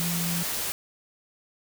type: tone in noise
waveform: sine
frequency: 170.8 Hz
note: F3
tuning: 38 cents flat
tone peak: -28 dBFS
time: 0-0.43 s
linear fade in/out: 0 ms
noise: white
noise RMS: -30 dBFS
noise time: 0-0.72 s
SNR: -1 dB
effects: none